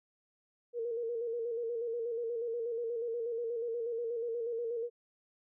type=tone with vibrato; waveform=sine; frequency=466.4 Hz; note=A#4; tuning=1 cent sharp; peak=-33 dBFS; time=0.73-4.9 s; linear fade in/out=50 ms; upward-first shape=square; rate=8.3 Hz; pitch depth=45 cents each way; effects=none